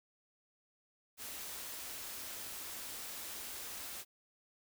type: band-stop noise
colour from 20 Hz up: white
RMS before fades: -45 dBFS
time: 1.17-4.05 s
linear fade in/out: 50 ms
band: 120 to 180 Hz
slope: 96 dB/octave
effects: none